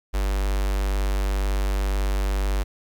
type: tone with notch filter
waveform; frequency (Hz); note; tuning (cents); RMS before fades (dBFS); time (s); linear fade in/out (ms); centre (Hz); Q
square; 49; G1; 0; -23; 0.13-2.64; 20; 170; 0.86
effects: 10-bit